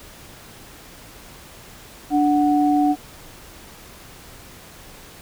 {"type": "tone pair together", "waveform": "sine", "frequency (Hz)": [293.7, 740], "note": ["D4", "F#5"], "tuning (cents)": [0, 0], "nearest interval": "octave + major third", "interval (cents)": 1600, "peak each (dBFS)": [-16, -19], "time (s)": [2.1, 2.96], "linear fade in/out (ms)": 50, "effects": ["pink hiss -43 dBFS RMS until 5.21 s"]}